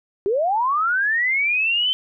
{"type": "linear sweep", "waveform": "sine", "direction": "up", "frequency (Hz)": [373, 3098], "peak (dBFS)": -17, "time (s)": [0.26, 1.93], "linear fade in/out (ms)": 0, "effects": []}